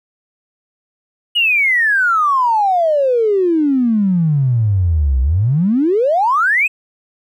triangle exponential two-way sweep, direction down then up, 2935 to 61.8 to 2633 Hz, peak -7 dBFS, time 1.35-6.68 s, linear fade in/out 20 ms, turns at 5.21 s, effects tanh soft clip ceiling -9 dBFS

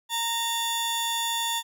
sawtooth tone pair together, 923 / 3487 Hz, A#5 / A7, -17 / -16 cents, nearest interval octave + major seventh, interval 2301 cents, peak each -25 dBFS, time 0.09-1.63 s, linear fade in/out 50 ms, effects none

